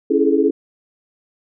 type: chord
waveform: sine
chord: A major seventh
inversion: first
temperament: equal with one note detuned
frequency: 277.2 / 329.6 / 415.3 / 431.9 Hz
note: C#4 / E4 / G#4 / A4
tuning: 0 / 0 / 0 / -32 cents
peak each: -18 dBFS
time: 0.1-0.51 s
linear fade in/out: 10 ms
effects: none